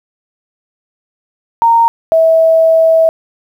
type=tone pair in turn; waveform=sine; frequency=924 / 650 Hz; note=A#5 / E5; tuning=-16 / -24 cents; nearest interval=tritone; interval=608 cents; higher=first; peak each=-5 dBFS; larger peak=neither; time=1.62-1.88 / 2.12-3.09 s; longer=second; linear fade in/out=0 ms; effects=7-bit